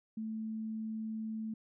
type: tone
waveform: sine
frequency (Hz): 219.9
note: A3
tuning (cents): -1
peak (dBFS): -36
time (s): 0.17-1.54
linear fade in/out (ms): 5
effects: none